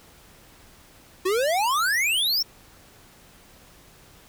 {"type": "exponential sweep", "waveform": "square", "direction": "up", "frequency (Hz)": [355.4, 5620], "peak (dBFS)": -21, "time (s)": [1.25, 2.43], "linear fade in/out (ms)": 10, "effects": ["pink hiss -52 dBFS RMS until 4.28 s"]}